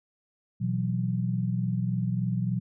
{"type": "chord", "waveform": "sine", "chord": "B suspended fourth", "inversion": "none", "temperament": "equal with one note detuned", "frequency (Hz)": [121.49, 164.81, 185], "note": ["B2", "E3", "F#3"], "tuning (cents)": [-28, 0, 0], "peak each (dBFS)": [-28, -32, -29], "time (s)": [0.6, 2.6], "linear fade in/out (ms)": 20, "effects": []}